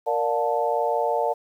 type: chord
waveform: sine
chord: Bb major seventh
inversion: none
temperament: equal with one note detuned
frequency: 466.2 / 587.3 / 712.7 / 880 Hz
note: Bb4 / D5 / F5 / A5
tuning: 0 / 0 / +35 / 0 cents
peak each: -26 dBFS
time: 0.06-1.34 s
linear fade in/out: 20 ms
effects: 9-bit